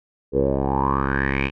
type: tone with low-pass filter sweep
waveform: 10% pulse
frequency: 67.9 Hz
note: C#2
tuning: 35 cents flat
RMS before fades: -21 dBFS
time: 0.32-1.51 s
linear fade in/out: 50 ms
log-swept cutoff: 440 to 2700 Hz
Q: 7.6
effects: none